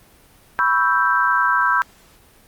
sine chord, C# half-diminished seventh, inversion third, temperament equal, 987.8 / 1108.7 / 1318.5 / 1568 Hz, B5 / C#6 / E6 / G6, 0 / 0 / 0 / 0 cents, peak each -20 / -23 / -20 / -18 dBFS, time 0.59-1.82 s, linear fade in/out 0 ms, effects pink hiss -51 dBFS RMS until 2.47 s + Opus 32 kbps

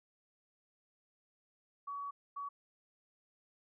sine tone bursts at uneven times, 1131 Hz, C#6, 34 cents sharp, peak -39 dBFS, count 2, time 1.87-2.11 / 2.36-2.49 s, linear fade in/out 10 ms, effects none

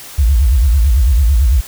sine tone with vibrato, 62.7 Hz, B1, 27 cents sharp, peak -7 dBFS, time 0.18-1.61 s, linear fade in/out 10 ms, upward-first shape sine, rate 9 Hz, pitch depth 290 cents each way, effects white hiss -33 dBFS RMS until 1.67 s

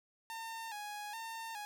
sawtooth tone with vibrato, 868 Hz, A5, 24 cents flat, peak -38 dBFS, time 0.3-1.65 s, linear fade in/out 0 ms, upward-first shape square, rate 1.2 Hz, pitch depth 75 cents each way, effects none

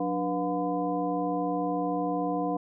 sine tone cluster, 181.3 / 294.8 / 489.1 / 716 / 1013 Hz, F#3 / D4 / B4 / F5 / B5, -35 / +7 / -17 / +43 / +44 cents, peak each -35 / -30 / -33 / -31 / -37 dBFS, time 0-2.57 s, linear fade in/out 5 ms, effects none

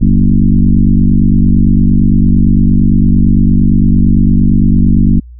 sine tone with frequency modulation, 107.6 Hz, A2, 38 cents flat, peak -4 dBFS, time 0.01-5.2 s, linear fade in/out 10 ms, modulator 48.8 Hz, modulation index 3, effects added 60 Hz sine -29 dBFS peak until 5.39 s

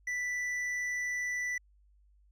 triangle tone with hard clipping, 1975.5 Hz, B6, in tune, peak -33 dBFS, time 0.07-1.58 s, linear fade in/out 5 ms, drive 9 dB, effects added 50 Hz sine -61 dBFS peak until 2.31 s

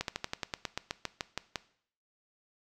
slowing click train, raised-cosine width 0.2 ms, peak -15 dBFS, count 14, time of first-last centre 0.01-1.558 s, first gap 72 ms, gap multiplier 1.08, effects noise-tail reverb RT60 0.6 s tail -18 dB re dry

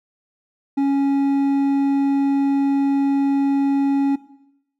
triangle tone with hard clipping, 277.2 Hz, C#4, in tune, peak -17 dBFS, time 0.77-4.16 s, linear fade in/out 10 ms, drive 9 dB, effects noise-tail reverb RT60 0.8 s tail -17 dB re dry

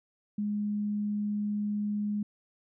sine tone, 207.7 Hz, G#3, in tune, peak -28 dBFS, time 0.38-2.23 s, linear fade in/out 5 ms, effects none

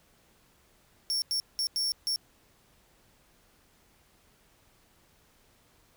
40% pulse tone bursts at uneven times, 5470 Hz, F8, 37 cents flat, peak -26 dBFS, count 5, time 1.1-1.22 / 1.31-1.4 / 1.59-1.67 / 1.76-1.92 / 2.07-2.16 s, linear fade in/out 0 ms, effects pink hiss -64 dBFS RMS until 5.96 s

